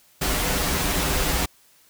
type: noise with comb filter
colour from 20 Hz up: pink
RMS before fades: -23 dBFS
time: 0.21-1.46 s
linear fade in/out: 10 ms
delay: 9 ms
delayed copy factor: -0.7
effects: white hiss -57 dBFS RMS until 1.89 s